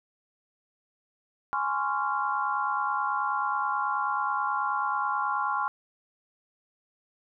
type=chord; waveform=sine; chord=Db major seventh; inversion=second; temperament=just; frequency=831.5 / 1039.4 / 1108.7 / 1385.9 Hz; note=Ab5 / C6 / Db6 / F6; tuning=+2 / -12 / 0 / -14 cents; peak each=-31 dBFS; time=1.53-5.68 s; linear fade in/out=0 ms; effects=none